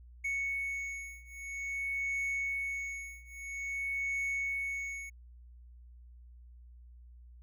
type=beating tone pair; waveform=triangle; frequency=2216 / 2216.5 Hz; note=C#7 / C#7; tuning=-1 / -1 cents; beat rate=0.5 Hz; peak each=-36 / -35 dBFS; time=0.24-5.1 s; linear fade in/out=10 ms; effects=added 60 Hz sine -51 dBFS peak until 7.42 s